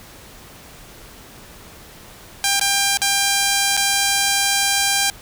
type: tone with dropouts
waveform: 5% pulse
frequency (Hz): 796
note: G5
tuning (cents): +26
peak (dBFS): -4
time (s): 2.44-5.1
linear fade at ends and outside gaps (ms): 1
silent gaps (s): 2.596-2.612 / 2.972-3.017 / 3.768-3.774
effects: pink hiss -42 dBFS RMS until 5.21 s